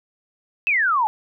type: exponential sweep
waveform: sine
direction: down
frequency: 2680 to 830 Hz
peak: -16 dBFS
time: 0.67-1.07 s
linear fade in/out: 0 ms
effects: none